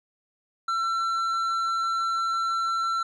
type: tone with tanh clipping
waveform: sine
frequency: 1347 Hz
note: E6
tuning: 37 cents sharp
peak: -25 dBFS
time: 0.68-3.03 s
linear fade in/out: 5 ms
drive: 8 dB
effects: none